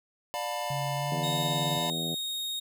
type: chord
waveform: square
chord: B half-diminished seventh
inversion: first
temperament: just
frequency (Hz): 592.7 / 711.2 / 889 / 987.8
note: D5 / F5 / A5 / B5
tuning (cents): +16 / +31 / +18 / 0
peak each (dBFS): -37 / -36 / -39 / -38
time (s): 0.34-1.9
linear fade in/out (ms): 0
type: tone with pitch glide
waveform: sine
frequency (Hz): 139 to 146.33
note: C#3 to D3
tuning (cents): +5 to -6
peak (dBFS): -32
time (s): 0.7-1.78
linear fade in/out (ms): 5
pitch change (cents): +89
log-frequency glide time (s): 0.95-1.15
type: harmonic tone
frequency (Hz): 82.41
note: E2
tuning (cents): 0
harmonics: 2 / 3 / 4 / 5 / 6 / 7 / 8 / 9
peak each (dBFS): -35 / -39 / -41 / -43 / -45 / -46 / -47 / -48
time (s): 1.11-2.15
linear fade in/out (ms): 10
type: tone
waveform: 40% pulse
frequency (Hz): 3729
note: A#7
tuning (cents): 0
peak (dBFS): -30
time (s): 1.23-2.6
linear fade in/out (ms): 10
effects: none